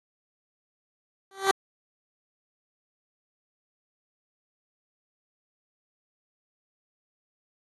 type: tone with exponential growth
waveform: 15% pulse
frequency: 388.4 Hz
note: G4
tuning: 16 cents flat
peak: -10 dBFS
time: 1.31-1.51 s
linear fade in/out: 2 ms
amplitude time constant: 43 ms
effects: AAC 32 kbps